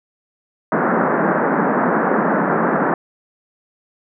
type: band-pass noise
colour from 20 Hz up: pink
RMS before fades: -17 dBFS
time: 0.72-2.94 s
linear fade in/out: 2 ms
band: 170 to 1700 Hz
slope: 48 dB/octave
effects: none